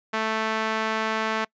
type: tone with band-pass filter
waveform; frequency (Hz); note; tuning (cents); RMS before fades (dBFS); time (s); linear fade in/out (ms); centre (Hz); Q
sawtooth; 220; A3; 0; -26; 0.13-1.45; 10; 1500; 0.89
effects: noise-tail reverb RT60 0.1 s tail -25 dB re dry + resampled to 16000 Hz